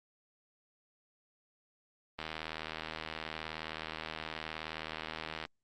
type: click train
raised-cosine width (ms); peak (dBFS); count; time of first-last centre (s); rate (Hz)
0.3; -22; 259; 2.19-5.452; 79.1
effects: Opus 32 kbps